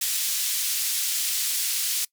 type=band-pass noise; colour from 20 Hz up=white; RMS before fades=-26 dBFS; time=0.01-2.05 s; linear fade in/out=5 ms; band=3000 to 14000 Hz; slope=12 dB/octave; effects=noise-tail reverb RT60 0.1 s tail -23 dB re dry